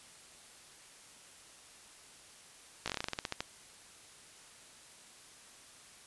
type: slowing click train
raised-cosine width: 0.2 ms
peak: -17 dBFS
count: 14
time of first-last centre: 2.86-3.406 s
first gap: 17 ms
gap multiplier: 1.14
effects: white hiss -56 dBFS RMS until 6.06 s + resampled to 24000 Hz